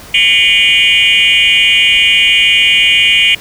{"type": "tone with frequency modulation", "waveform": "sine", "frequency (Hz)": 2637, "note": "E7", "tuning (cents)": 0, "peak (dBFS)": -4, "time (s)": [0.14, 3.35], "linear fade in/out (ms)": 5, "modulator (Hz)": 202, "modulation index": 2.4, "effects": ["tanh soft clip ceiling -3 dBFS", "pink hiss -33 dBFS RMS until 3.4 s"]}